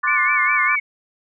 sine chord, D dominant seventh, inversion third, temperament just, 1057.2 / 1174.7 / 1468.3 / 1762 Hz, C6 / D6 / F#6 / A6, +18 / 0 / -14 / +2 cents, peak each -25 / -22 / -24 / -21 dBFS, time 0.03-0.76 s, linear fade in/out 10 ms
sine tone with vibrato, 2217 Hz, C#7, in tune, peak -18 dBFS, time 0.07-0.8 s, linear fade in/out 10 ms, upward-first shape sine, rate 4.9 Hz, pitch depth 90 cents each way
effects none

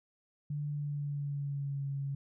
sine tone with pitch glide, 146.83 to 138.91 Hz, D3 to C#3, 0 to +4 cents, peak -33 dBFS, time 0.5-2.15 s, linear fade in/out 5 ms, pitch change -96 cents, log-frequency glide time 0.69-1.87 s, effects none

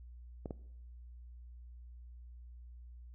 clicks, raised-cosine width 2 ms, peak -27 dBFS, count 2, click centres 0.458 / 0.508 s, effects noise-tail reverb RT60 0.8 s tail -19 dB re dry + added 60 Hz sine -49 dBFS peak until 3.14 s

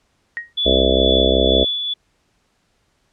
sine tone with exponential decay, 1881 Hz, A#6, 15 cents sharp, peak -19 dBFS, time 0.37-0.53 s, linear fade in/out 0 ms, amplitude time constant 33 ms
sine tone with tremolo, 3442 Hz, A7, 39 cents flat, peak -16 dBFS, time 0.57-1.94 s, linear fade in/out 10 ms, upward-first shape sine, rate 2.2 Hz, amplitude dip 45%
harmonic tone, 65.41 Hz, C2, in tune, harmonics 1 / 3 / 4 / 5 / 6 / 7 / 8 / 9 / 10, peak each -20 / -26 / -23 / -25 / -21 / -21 / -22 / -21 / -22 dBFS, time 0.65-1.65 s, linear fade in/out 20 ms
effects pink hiss -64 dBFS RMS until 3.12 s + low-pass 8000 Hz 12 dB/octave

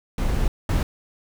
brown noise bursts at uneven times, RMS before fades -21 dBFS, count 2, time 0.18-0.48 / 0.69-0.83 s, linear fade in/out 2 ms, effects none

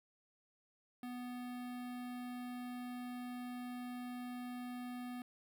square tone with notch filter, 246.9 Hz, B3, in tune, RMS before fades -45 dBFS, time 1.03-5.22 s, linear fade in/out 2 ms, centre 6300 Hz, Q 1, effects none

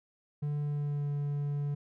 triangle tone with pitch glide, 146.83 to 144.31 Hz, D3 to D3, 0 to -30 cents, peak -28 dBFS, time 0.42-1.75 s, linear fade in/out 10 ms, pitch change -30 cents, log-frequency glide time 0.6-1.09 s, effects none

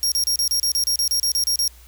sawtooth tone bursts, 5588 Hz, F8, in tune, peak -15 dBFS, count 14, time 0.03-1.678 s, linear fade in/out 0 ms, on 88 ms, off 32 ms, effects added 60 Hz sine -45 dBFS peak until 1.87 s + white hiss -51 dBFS RMS until 1.87 s

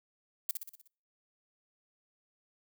violet noise with echo, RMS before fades -31 dBFS, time 0.49-0.51 s, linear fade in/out 2 ms, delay 61 ms, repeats 6, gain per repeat -5 dB, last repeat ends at 0.876 s, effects noise-tail reverb RT60 0.5 s tail -26 dB re dry

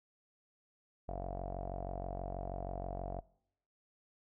sawtooth tone with low-pass filter, 46.25 Hz, F#1, in tune, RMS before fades -41 dBFS, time 1.08-3.21 s, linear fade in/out 10 ms, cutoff 690 Hz, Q 9.9, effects noise-tail reverb RT60 0.8 s tail -24 dB re dry

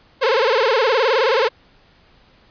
sawtooth tone with vibrato, 484.4 Hz, B4, 34 cents flat, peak -10 dBFS, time 0.21-1.49 s, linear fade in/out 20 ms, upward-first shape sine, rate 19 Hz, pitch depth 210 cents each way, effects pink hiss -53 dBFS RMS until 2.5 s + resampled to 11025 Hz

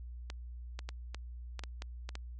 clicks, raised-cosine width 0.2 ms, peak -24 dBFS, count 9, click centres 0.301 / 0.791 / 0.89 / 1.146 / 1.593 / 1.637 / 1.821 / 2.091 / 2.154 s, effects added 60 Hz sine -42 dBFS peak until 2.39 s + MP3 48 kbps

